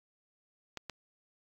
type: clicks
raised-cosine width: 0.2 ms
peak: -22 dBFS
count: 2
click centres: 0.773 / 0.897 s
effects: AAC 64 kbps